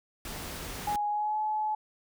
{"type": "noise", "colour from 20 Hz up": "pink", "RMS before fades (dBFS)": -39, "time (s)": [0.25, 0.96], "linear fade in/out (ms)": 2}
{"type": "tone with pitch glide", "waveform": "sine", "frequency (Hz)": [830.6, 856.4], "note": ["G#5", "A5"], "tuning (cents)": [0, -47], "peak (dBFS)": -27, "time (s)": [0.87, 1.75], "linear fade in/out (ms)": 5, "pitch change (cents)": 53, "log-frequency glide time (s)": [1.09, 1.38]}
{"effects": []}